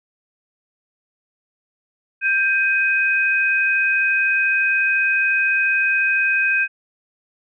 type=tone pair together; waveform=sine; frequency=1577.9 / 2512 Hz; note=G6 / D#7; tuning=+11 / +16 cents; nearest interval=minor sixth; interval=805 cents; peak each=-18 dBFS; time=2.21-6.68 s; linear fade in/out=50 ms; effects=none